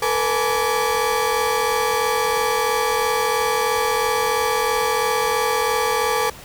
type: tone cluster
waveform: 35% pulse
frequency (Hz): 447.6 / 490.6 / 840 / 1160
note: A4 / B4 / G#5 / D6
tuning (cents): +30 / -12 / +19 / -22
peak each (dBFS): -22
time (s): 0.02-6.3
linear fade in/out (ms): 5
effects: pink hiss -40 dBFS RMS until 6.44 s